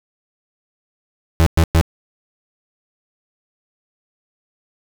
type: tone bursts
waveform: 35% pulse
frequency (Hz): 81.9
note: E2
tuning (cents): -11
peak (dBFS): -8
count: 3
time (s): 1.4-1.812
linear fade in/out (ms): 0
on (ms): 64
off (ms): 110
effects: none